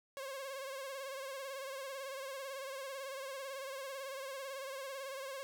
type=tone with vibrato; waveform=sawtooth; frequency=540 Hz; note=C#5; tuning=45 cents flat; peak=-38 dBFS; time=0.17-5.43 s; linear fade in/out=0 ms; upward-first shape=sine; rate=18 Hz; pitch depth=62 cents each way; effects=none